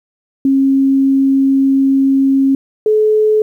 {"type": "tone pair in turn", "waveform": "sine", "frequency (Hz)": [270.7, 429.7], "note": ["C#4", "A4"], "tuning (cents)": [-41, -41], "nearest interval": "minor sixth", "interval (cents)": 800, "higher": "second", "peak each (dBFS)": -8, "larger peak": "neither", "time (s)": [[0.45, 2.55], [2.86, 3.42]], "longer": "first", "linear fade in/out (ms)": 2, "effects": ["8-bit"]}